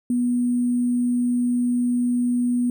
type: tone with sample-and-hold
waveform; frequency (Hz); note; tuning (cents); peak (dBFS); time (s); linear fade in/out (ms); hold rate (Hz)
sine; 244.1; B3; -20; -18; 0.1-2.7; 2; 8820
effects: none